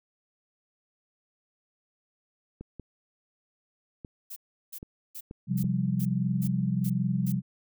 clicks, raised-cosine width 3 ms, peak -27 dBFS, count 6, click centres 2.61 / 2.797 / 4.048 / 4.829 / 5.311 / 5.643 s
violet noise bursts, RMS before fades -40 dBFS, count 8, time 4.3-7.324 s, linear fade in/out 10 ms, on 63 ms, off 360 ms
sine chord, C suspended fourth, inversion none, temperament equal, 130.81 / 174.61 / 196 Hz, C3 / F3 / G3, 0 / 0 / 0 cents, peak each -29 dBFS, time 5.47-7.42 s, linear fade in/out 50 ms
effects none

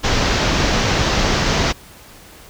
pink low-pass noise, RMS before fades -17 dBFS, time 0.03-1.73 s, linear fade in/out 20 ms, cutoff 6400 Hz, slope 48 dB/octave, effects pink hiss -42 dBFS RMS until 2.49 s

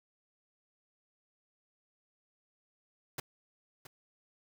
pink noise with echo, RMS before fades -37 dBFS, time 3.18-3.2 s, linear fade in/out 5 ms, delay 670 ms, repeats 1, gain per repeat -13 dB, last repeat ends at 3.87 s, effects none

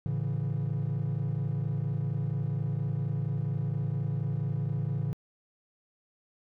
triangle chord, A major, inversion none, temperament equal with one note detuned, 110 / 140.53 / 164.81 Hz, A2 / C#3 / E3, 0 / +24 / 0 cents, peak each -30 / -28 / -32 dBFS, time 0.06-5.13 s, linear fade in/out 0 ms, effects tanh soft clip ceiling -21 dBFS

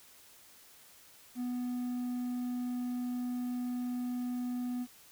triangle tone with quantisation, 246.9 Hz, B3, in tune, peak -31 dBFS, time 1.35-4.87 s, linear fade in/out 50 ms, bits 10, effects white hiss -58 dBFS RMS until 5.11 s

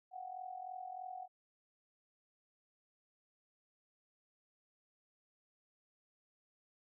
sine tone with amplitude modulation, 740 Hz, F#5, in tune, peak -40 dBFS, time 0.11-1.28 s, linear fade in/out 50 ms, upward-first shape sine, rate 43.2 Hz, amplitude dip 75%, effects none

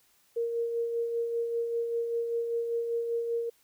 sine tone with tremolo, 466.2 Hz, A#4, in tune, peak -26 dBFS, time 0.36-3.5 s, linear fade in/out 10 ms, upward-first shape sine, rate 5.1 Hz, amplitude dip 40%, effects white hiss -66 dBFS RMS until 3.63 s

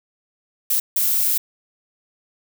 violet noise bursts at uneven times, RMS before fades -19 dBFS, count 2, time 0.7-0.8 / 0.96-1.38 s, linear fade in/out 5 ms, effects none

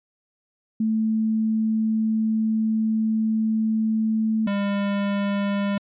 sine / square tone pair in turn, 220 / 200.9 Hz, A3 / G3, 0 / +43 cents, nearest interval major second, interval 157 cents, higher first, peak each -19 / -22 dBFS, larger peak first, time 0.8-4.47 / 4.47-5.78 s, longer first, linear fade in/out 5 ms, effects resampled to 8000 Hz

